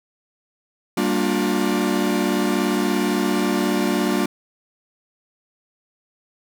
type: chord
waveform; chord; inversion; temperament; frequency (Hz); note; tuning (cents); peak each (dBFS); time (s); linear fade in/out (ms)
45% pulse; G minor seventh; none; equal with one note detuned; 196 / 233.1 / 293.7 / 357.4; G3 / Bb3 / D4 / F4; 0 / 0 / 0 / +40; -24; 0.97-4.26; 5
effects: none